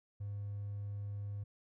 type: tone with hard clipping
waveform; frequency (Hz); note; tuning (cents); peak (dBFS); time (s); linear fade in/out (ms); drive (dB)
triangle; 101.6; G#2; -38; -39; 0.2-1.44; 10; 4
effects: none